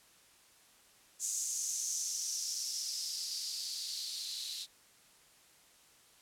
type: noise with band-pass filter sweep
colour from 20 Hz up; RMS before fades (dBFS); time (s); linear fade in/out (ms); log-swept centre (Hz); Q
violet; -38; 1.19-4.67; 50; 6900 to 3900; 5.3
effects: white hiss -63 dBFS RMS until 6.21 s + low-pass 11000 Hz 12 dB/octave